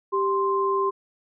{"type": "tone pair together", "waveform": "sine", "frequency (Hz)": [392, 1046.5], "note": ["G4", "C6"], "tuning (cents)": [0, 0], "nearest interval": "octave + perfect fourth", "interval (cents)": 1700, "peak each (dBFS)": -23, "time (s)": [0.12, 0.91], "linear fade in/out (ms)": 20, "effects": []}